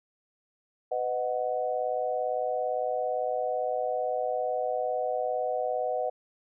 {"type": "chord", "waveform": "sine", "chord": "B major", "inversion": "none", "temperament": "equal with one note detuned", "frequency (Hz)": [502.5, 622.3, 740], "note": ["B4", "D#5", "F#5"], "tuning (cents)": [30, 0, 0], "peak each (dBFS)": -31, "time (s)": [0.91, 6.1], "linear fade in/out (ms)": 10, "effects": []}